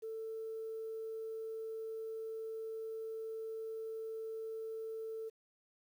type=tone; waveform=sine; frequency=444.7 Hz; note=A4; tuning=18 cents sharp; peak=-39 dBFS; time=0.02-5.3 s; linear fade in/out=20 ms; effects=tanh soft clip ceiling -35 dBFS + 11-bit